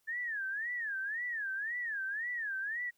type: tone with vibrato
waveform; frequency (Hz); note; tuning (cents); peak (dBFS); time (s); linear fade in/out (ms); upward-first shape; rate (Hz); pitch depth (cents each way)
sine; 1744; A6; -16; -34; 0.07-2.91; 20; sine; 1.9; 210
effects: white hiss -75 dBFS RMS until 2.97 s